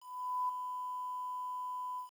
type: tone with ADSR envelope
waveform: sine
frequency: 1000 Hz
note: B5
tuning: 21 cents sharp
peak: -30 dBFS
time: 0-2.1 s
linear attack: 490 ms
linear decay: 6 ms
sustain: -7 dB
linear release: 120 ms
effects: 10-bit